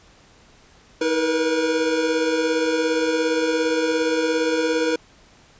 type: tone cluster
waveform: square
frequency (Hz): 319 / 468 / 485.3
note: D#4 / A#4 / B4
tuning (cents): +43 / +7 / -30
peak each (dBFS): -24 / -28 / -22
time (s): 1.01-4.96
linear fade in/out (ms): 5
effects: pink hiss -52 dBFS RMS until 5.59 s + resampled to 16000 Hz